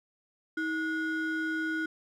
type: ring-modulated tone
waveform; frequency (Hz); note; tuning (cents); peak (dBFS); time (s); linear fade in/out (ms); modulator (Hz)
triangle; 887; A5; +14; -24; 0.57-1.86; 5; 568
effects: none